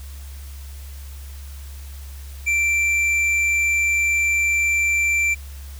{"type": "tone with hard clipping", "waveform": "sine", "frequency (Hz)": 2349, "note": "D7", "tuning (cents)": 0, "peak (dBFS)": -18, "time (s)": [2.46, 5.35], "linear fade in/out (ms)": 20, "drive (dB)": 6, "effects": ["added 69 Hz sine -33 dBFS peak until 5.79 s", "white hiss -46 dBFS RMS until 5.79 s"]}